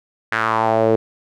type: tone with band-pass filter sweep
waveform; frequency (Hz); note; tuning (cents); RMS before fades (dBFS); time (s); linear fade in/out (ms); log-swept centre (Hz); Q
sawtooth; 111.8; A2; +28; -17; 0.32-0.96; 5; 1700 to 430; 3.4
effects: none